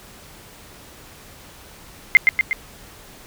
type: tone with echo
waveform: sine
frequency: 2093 Hz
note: C7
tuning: in tune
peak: -5 dBFS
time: 2.15-2.17 s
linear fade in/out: 0 ms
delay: 120 ms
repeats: 3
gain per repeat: -4 dB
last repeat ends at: 2.53 s
effects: pink hiss -44 dBFS RMS until 3.26 s